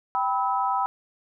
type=chord; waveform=sine; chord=E minor; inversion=first; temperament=equal with one note detuned; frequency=784 / 987.8 / 1292.1 Hz; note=G5 / B5 / E6; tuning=0 / 0 / -35 cents; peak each=-26 / -25 / -28 dBFS; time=0.15-0.86 s; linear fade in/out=0 ms; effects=none